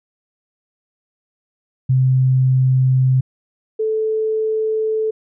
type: tone pair in turn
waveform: sine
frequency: 130 / 437.3 Hz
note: C3 / A4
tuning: -11 / -11 cents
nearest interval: octave + major sixth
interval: 2100 cents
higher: second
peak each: -11 / -16 dBFS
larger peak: first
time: 1.89-3.21 / 3.79-5.11 s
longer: neither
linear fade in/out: 10 ms
effects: none